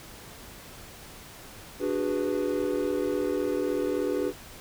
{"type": "chord", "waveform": "triangle", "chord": "G# half-diminished seventh", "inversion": "second", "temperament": "equal with one note detuned", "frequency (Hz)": [293.7, 370, 410.3, 493.9], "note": ["D4", "F#4", "G#4", "B4"], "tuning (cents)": [0, 0, -21, 0], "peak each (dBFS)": -29, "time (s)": [1.79, 4.33], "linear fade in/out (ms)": 50, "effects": ["pink hiss -46 dBFS RMS until 4.6 s"]}